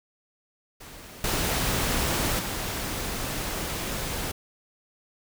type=noise with level steps; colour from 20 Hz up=pink; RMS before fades=-44 / -26 / -31 dBFS; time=0.8-4.32 s; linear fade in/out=10 ms; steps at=1.24 / 2.39 s; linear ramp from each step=2 ms; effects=none